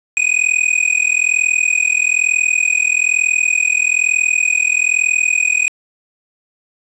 square tone with amplitude modulation, 2489 Hz, D#7, in tune, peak -9 dBFS, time 0.17-5.68 s, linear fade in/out 0 ms, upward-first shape sine, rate 41.1 Hz, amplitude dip 95%, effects resampled to 24000 Hz + 7-bit

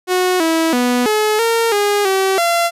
sawtooth tone with pitch steps, 365.9 / 325.5 / 246.2 / 427.1 / 459.3 / 409.8 / 383.8 / 684 Hz, F#4 / E4 / B3 / G#4 / A#4 / G#4 / G4 / F5, -19 / -22 / -5 / +48 / -26 / -23 / -37 / -36 cents, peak -9 dBFS, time 0.07-2.71 s, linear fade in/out 50 ms, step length 330 ms, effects resampled to 32000 Hz

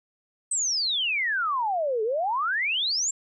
sine exponential two-way sweep, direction down then up, 8372 to 420.3 to 7580 Hz, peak -23 dBFS, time 0.51-3.11 s, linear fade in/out 5 ms, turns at 2.03 s, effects none

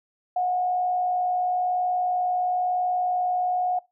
sine tone with frequency modulation, 726 Hz, F#5, 33 cents flat, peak -21 dBFS, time 0.36-3.79 s, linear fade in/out 5 ms, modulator 61 Hz, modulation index 0.26, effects noise-tail reverb RT60 0.2 s tail -20 dB re dry

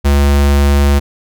square tone, 70.8 Hz, C#2, 37 cents sharp, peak -8 dBFS, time 0.04-1 s, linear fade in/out 20 ms, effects none

